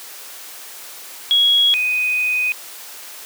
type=tone pair in turn; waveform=sine; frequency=3322 / 2496 Hz; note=G#7 / D#7; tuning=0 / +5 cents; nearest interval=perfect fourth; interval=495 cents; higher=first; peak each=-11 / -16 dBFS; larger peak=first; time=1.31-1.74 / 1.74-2.52 s; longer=second; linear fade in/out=0 ms; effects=white hiss -36 dBFS RMS until 3.25 s + high-pass 400 Hz 12 dB/octave